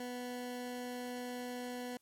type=tone; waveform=20% pulse; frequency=246.9 Hz; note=B3; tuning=in tune; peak=-35 dBFS; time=0-1.97 s; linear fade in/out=2 ms; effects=white hiss -75 dBFS RMS until 2.01 s + MP3 64 kbps